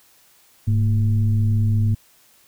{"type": "tone with frequency modulation", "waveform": "sine", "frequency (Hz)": 104.4, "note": "G#2", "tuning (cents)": 10, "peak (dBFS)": -15, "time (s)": [0.67, 1.95], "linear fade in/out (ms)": 10, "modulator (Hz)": 123, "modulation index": 0.5, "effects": ["white hiss -55 dBFS RMS until 2.47 s"]}